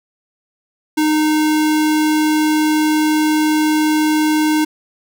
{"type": "tone", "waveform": "square", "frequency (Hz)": 307.6, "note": "D#4", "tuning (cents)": -20, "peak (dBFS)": -13, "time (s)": [0.97, 4.65], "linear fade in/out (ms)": 10, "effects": []}